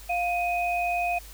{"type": "tone pair together", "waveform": "sine", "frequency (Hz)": [702, 2502], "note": ["F5", "D#7"], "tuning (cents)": [9, 9], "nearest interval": "octave + minor seventh", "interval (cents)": 2200, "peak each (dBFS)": [-25, -29], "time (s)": [0.09, 1.19], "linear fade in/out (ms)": 10, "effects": ["added 50 Hz sine -44 dBFS peak until 1.33 s", "white hiss -48 dBFS RMS until 1.33 s"]}